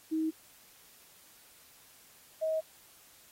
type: tone pair in turn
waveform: sine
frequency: 317.4 / 634.8 Hz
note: D#4 / D#5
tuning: +35 / +35 cents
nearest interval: octave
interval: 1200 cents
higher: second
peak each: -28 dBFS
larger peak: neither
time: 0.11-0.31 / 2.41-2.61 s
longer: neither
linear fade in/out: 20 ms
effects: white hiss -59 dBFS RMS until 3.31 s + AAC 48 kbps